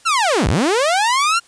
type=linear two-way sweep; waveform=sawtooth; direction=down then up; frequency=1413 to 43.27 to 1413 Hz; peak=-10 dBFS; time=0.05-1.4 s; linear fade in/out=20 ms; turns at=0.48 s; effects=white hiss -50 dBFS RMS until 1.47 s + resampled to 22050 Hz